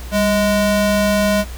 square ring-modulated tone, 415.3 Hz, G#4, in tune, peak -11 dBFS, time 0.11-1.45 s, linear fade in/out 50 ms, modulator 216 Hz, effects added 60 Hz sine -28 dBFS peak until 1.57 s + pink hiss -37 dBFS RMS until 1.57 s

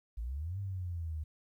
sine exponential two-way sweep, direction up then down, 52.6 to 100.4 to 75.6 Hz, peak -35 dBFS, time 0.17-1.24 s, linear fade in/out 10 ms, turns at 0.59 s, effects 12-bit

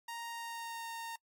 sawtooth tone with pitch glide, 932.3 to 920 Hz, A#5 to A#5, 0 to -23 cents, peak -37 dBFS, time 0.08-1.16 s, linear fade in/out 5 ms, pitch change -23 cents, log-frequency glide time 0.29-0.88 s, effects noise-tail reverb RT60 0.1 s tail -26 dB re dry + AAC 64 kbps

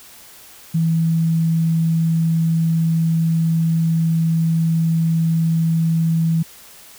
sine tone, 163.6 Hz, E3, 13 cents flat, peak -14 dBFS, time 0.74-6.43 s, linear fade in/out 10 ms, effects white hiss -43 dBFS RMS until 6.98 s

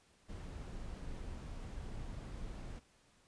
brown noise, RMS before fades -45 dBFS, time 0.28-2.8 s, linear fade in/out 20 ms, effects pink hiss -69 dBFS RMS until 3.27 s + resampled to 22050 Hz

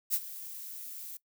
violet noise with ADSR envelope, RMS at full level -27 dBFS, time 0.1-1.17 s, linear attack 38 ms, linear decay 54 ms, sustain -16 dB, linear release 4 ms, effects noise-tail reverb RT60 0.1 s tail -20 dB re dry

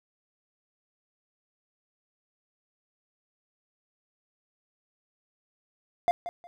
triangle tone with echo, 698.5 Hz, F5, in tune, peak -17 dBFS, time 6.08-6.11 s, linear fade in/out 0 ms, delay 180 ms, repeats 2, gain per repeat -13 dB, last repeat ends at 6.47 s, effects none

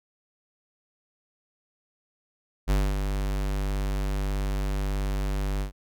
square tone with ADSR envelope, 49.19 Hz, G1, 7 cents sharp, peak -20 dBFS, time 2.67-5.72 s, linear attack 33 ms, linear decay 240 ms, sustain -6 dB, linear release 110 ms, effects none

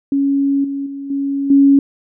sine tone with level steps, 277.8 Hz, C#4, 4 cents sharp, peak -12 / -19 / -24 / -16 / -6 dBFS, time 0.12-1.79 s, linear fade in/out 2 ms, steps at 0.64 / 0.86 / 1.1 / 1.5 s, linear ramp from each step 5 ms, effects none

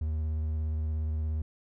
triangle tone with vibrato, 77.78 Hz, D#2, in tune, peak -26 dBFS, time 0.01-1.42 s, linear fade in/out 5 ms, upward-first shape triangle, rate 17 Hz, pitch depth 30 cents each way, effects none

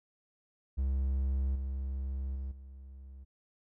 triangle tone with level steps, 66.8 Hz, C2, 36 cents sharp, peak -26 / -31 / -33 / -44 dBFS, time 0.77-3.25 s, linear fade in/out 20 ms, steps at 1.55 / 2.35 / 2.51 s, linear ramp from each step 10 ms, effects none

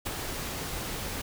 pink noise with ADSR envelope, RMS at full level -30 dBFS, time 0.05-1.22 s, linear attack 19 ms, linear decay 7 ms, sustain -5 dB, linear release 10 ms, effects none

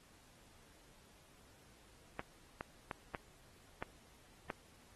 clicks, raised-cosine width 0.5 ms, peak -25 dBFS, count 6, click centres 2.194 / 2.609 / 2.912 / 3.148 / 3.825 / 4.502 s, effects pink hiss -65 dBFS RMS until 4.95 s + AAC 32 kbps

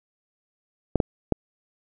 clicks, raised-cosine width 2 ms, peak -6 dBFS, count 3, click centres 0.957 / 1.002 / 1.323 s, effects none

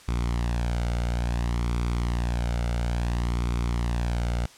sawtooth tone with flanger, 59.1 Hz, A#1, 24 cents sharp, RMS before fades -26 dBFS, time 0.08-4.46 s, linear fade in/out 5 ms, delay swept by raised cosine 0.86 to 1.4 ms, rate 0.58 Hz, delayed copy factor +0.55, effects white hiss -50 dBFS RMS until 4.57 s + low-pass 8000 Hz 12 dB/octave

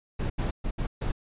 brown noise bursts at uneven times, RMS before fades -28 dBFS, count 5, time 0.19-0.3 / 0.38-0.51 / 0.64-0.71 / 0.78-0.87 / 1.01-1.12 s, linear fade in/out 10 ms, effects resampled to 8000 Hz

